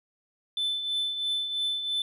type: tone with tremolo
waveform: sine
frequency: 3520 Hz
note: A7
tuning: in tune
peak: -22 dBFS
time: 0.57-2.02 s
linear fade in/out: 2 ms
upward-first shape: triangle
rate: 3 Hz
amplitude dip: 65%
effects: tanh soft clip ceiling -24 dBFS